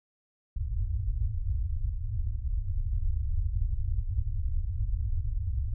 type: low-pass noise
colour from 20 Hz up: pink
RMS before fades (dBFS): -29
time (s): 0.56-5.74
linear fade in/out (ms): 5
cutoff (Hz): 110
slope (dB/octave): 96
effects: none